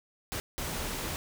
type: noise bursts at uneven times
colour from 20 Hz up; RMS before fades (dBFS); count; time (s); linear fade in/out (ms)
pink; -35; 2; 0.32-0.4 / 0.58-1.16; 0
effects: none